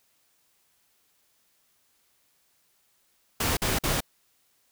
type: noise bursts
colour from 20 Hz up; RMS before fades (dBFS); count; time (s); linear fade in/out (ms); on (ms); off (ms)
pink; -26; 3; 3.4-4.006; 5; 170; 48
effects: white hiss -68 dBFS RMS until 4.71 s